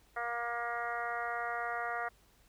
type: harmonic tone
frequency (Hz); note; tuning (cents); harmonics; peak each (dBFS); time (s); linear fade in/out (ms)
236.5; A#3; +25; 2 / 3 / 4 / 5 / 6 / 7 / 8 / 9; -45 / -38 / -48 / -41 / -40 / -48 / -42 / -52; 0.16-2.09; 10
effects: added 50 Hz sine -67 dBFS peak until 2.48 s + pink hiss -67 dBFS RMS until 2.48 s